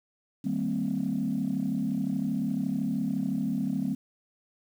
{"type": "chord", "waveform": "sine", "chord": "C minor seventh", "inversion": "first", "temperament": "equal with one note detuned", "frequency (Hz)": [155.56, 196, 227.9, 261.6], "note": ["Eb3", "G3", "Bb3", "C4"], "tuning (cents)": [0, 0, -39, 0], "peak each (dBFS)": [-35, -30, -31, -30], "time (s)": [0.44, 3.95], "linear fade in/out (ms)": 10, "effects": ["tanh soft clip ceiling -19 dBFS", "9-bit"]}